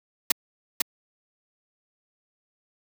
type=noise with echo; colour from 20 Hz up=white; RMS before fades=-19 dBFS; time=0.3-0.32 s; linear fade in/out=5 ms; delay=500 ms; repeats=1; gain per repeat=-3 dB; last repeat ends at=0.82 s; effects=high-pass 150 Hz 12 dB/octave